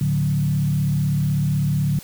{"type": "tone with frequency modulation", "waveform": "sine", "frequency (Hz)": 146.7, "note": "D3", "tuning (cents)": -2, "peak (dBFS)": -17, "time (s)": [0.01, 1.99], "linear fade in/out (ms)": 2, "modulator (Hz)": 36, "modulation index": 0.91, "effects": ["white hiss -42 dBFS RMS until 2.03 s"]}